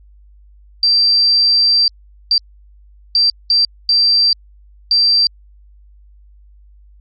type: tone bursts at uneven times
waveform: sine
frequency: 4699 Hz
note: D8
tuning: in tune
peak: -9 dBFS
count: 6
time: 0.83-1.88 / 2.31-2.38 / 3.15-3.3 / 3.5-3.65 / 3.89-4.33 / 4.91-5.27 s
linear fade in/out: 2 ms
effects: added 50 Hz sine -42 dBFS peak until 7 s + Opus 48 kbps